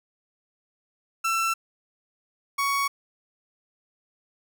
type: tone pair in turn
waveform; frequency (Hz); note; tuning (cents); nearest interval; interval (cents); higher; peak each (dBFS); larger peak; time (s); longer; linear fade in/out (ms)
30% pulse; 1339 / 1116.9; E6 / C#6; +27 / +13; minor third; 314; first; -20; neither; 1.24-1.54 / 2.58-2.88; neither; 10
effects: none